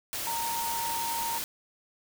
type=tone in noise; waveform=sine; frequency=925 Hz; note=A#5; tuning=14 cents flat; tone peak=-31 dBFS; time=0.27-1.38 s; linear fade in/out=0 ms; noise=white; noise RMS=-34 dBFS; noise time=0.13-1.44 s; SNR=0 dB; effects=none